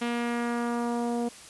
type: tone with low-pass filter sweep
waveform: sawtooth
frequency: 237.7 Hz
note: A#3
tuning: 34 cents sharp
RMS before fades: -29 dBFS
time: 0.01-1.29 s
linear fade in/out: 10 ms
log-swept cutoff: 3100 to 620 Hz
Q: 1.5
effects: white hiss -47 dBFS RMS until 1.49 s + resampled to 24000 Hz